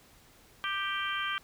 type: harmonic tone with a mistuned harmonic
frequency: 392 Hz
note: G4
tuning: in tune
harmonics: 3 / 4 / 5 / 6 / 7 / 8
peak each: -35 / -35 / -42 / -39 / -44 / -37 dBFS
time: 0.64-1.38 s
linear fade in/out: 0 ms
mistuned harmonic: 3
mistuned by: +15 cents
effects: pink hiss -59 dBFS RMS until 1.43 s